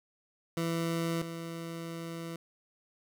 20% pulse tone pair in turn, 166.4 / 166.4 Hz, E3 / E3, +17 / +17 cents, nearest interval unison, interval 0 cents, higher neither, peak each -25 / -33 dBFS, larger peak first, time 0.57-1.22 / 1.22-2.36 s, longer second, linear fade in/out 2 ms, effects none

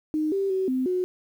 sine tone with pitch steps, 308.4 / 391.7 / 378.9 / 258.1 / 364.9 Hz, D#4 / G4 / F#4 / C4 / F#4, -15 / -1 / +41 / -23 / -24 cents, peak -22 dBFS, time 0.14-1.04 s, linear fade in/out 0 ms, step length 180 ms, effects 9-bit

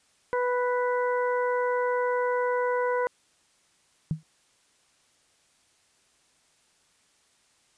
harmonic tone, 493.9 Hz, B4, in tune, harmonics 1 / 2 / 3 / 4, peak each -25 / -29 / -34 / -39 dBFS, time 0.33-3.07 s, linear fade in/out 0 ms
sine tone with exponential decay, 157.5 Hz, D#3, 21 cents sharp, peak -20 dBFS, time 4.11-4.23 s, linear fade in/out 0 ms, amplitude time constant 25 ms
effects white hiss -65 dBFS RMS until 7.77 s + resampled to 22050 Hz

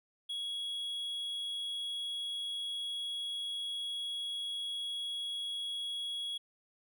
triangle tone, 3333 Hz, G#7, 5 cents sharp, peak -34 dBFS, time 0.29-6.38 s, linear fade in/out 10 ms, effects none

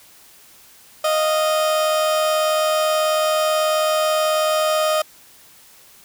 30% pulse tone pair together, 621 / 699.4 Hz, D#5 / F5, -3 / +2 cents, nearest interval major second, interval 205 cents, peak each -14 / -26 dBFS, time 1.04-5.02 s, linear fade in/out 5 ms, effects white hiss -48 dBFS RMS until 6.04 s

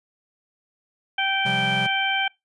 harmonic tone, 779 Hz, G5, 11 cents flat, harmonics 1 / 2 / 3 / 4, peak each -26 / -26 / -26 / -26 dBFS, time 1.18-2.28 s, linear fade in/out 5 ms
square chord, C suspended fourth, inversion none, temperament equal, 130.81 / 174.61 / 196 Hz, C3 / F3 / G3, 0 / 0 / 0 cents, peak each -31 / -33 / -32 dBFS, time 1.45-1.87 s, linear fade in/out 10 ms
effects noise-tail reverb RT60 0.2 s tail -25 dB re dry + resampled to 24000 Hz

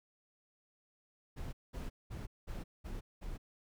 brown noise bursts, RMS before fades -42 dBFS, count 6, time 1.36-3.38 s, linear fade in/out 20 ms, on 170 ms, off 200 ms, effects none

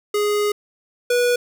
square tone pair in turn, 415.3 / 487.4 Hz, G#4 / B4, 0 / -23 cents, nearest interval minor third, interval 277 cents, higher second, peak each -18 / -16 dBFS, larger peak second, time 0.14-0.52 / 1.1-1.36 s, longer first, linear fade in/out 5 ms, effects none

